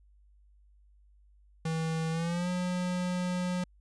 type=tone with pitch glide; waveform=square; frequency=161.5 to 180.23 Hz; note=E3 to F#3; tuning=-35 to -45 cents; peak=-30 dBFS; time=1.65-3.64 s; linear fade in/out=5 ms; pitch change=+190 cents; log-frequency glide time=2.11-2.49 s; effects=added 50 Hz sine -58 dBFS peak until 3.8 s + resampled to 22050 Hz